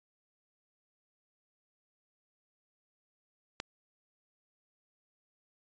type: click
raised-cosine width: 0.2 ms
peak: -18 dBFS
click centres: 3.601 s
effects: resampled to 16000 Hz